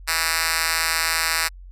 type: tone with high-pass filter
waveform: 5% pulse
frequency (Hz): 162.9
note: E3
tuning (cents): -20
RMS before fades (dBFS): -22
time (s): 0.07-1.49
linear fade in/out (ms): 20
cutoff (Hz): 1900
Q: 0.6
effects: added 45 Hz sine -38 dBFS peak until 1.71 s + resampled to 32000 Hz